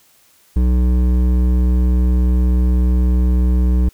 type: tone with hard clipping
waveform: sine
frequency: 61.74 Hz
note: B1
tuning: in tune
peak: -13 dBFS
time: 0.56-3.89 s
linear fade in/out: 5 ms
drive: 11 dB
effects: white hiss -53 dBFS RMS until 3.93 s